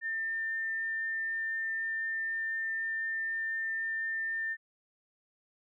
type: tone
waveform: sine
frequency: 1799 Hz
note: A6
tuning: 38 cents sharp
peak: -31 dBFS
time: 0.01-4.57 s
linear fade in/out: 50 ms
effects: none